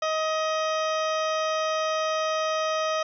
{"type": "harmonic tone", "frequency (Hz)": 630, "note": "D#5", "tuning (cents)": 21, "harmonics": [1, 2, 3, 4, 5, 6, 8, 9, 10], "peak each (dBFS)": [-26, -28, -37, -38, -38, -41, -42, -42, -48], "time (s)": [0.02, 3.03], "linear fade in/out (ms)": 5, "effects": []}